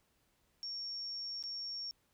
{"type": "tone with dropouts", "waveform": "sine", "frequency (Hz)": 5510, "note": "F8", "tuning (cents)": -24, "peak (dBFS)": -39, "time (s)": [0.63, 1.91], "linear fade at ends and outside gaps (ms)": 0, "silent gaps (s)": [1.426, 1.438], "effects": ["pink hiss -75 dBFS RMS until 2.13 s"]}